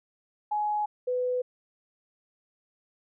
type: tone pair in turn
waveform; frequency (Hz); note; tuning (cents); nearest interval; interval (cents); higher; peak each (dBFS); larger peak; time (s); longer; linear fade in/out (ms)
sine; 840 / 499.5; G#5 / B4; +19 / +20; major sixth; 899; first; -25; neither; 0.51-0.86 / 1.07-1.42; neither; 10
effects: none